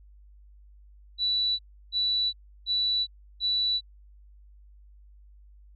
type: tone bursts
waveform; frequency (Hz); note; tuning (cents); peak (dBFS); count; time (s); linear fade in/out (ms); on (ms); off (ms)
sine; 3951; B7; 0; -23; 4; 1.18-3.81; 50; 410; 330
effects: added 50 Hz sine -50 dBFS peak until 5.75 s